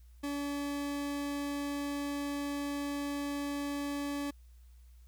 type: tone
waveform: 40% pulse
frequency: 285.5 Hz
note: D4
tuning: 49 cents flat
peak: -33 dBFS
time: 0.23-4.31 s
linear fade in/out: 10 ms
effects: added 60 Hz sine -53 dBFS peak until 5.07 s + white hiss -72 dBFS RMS until 5.07 s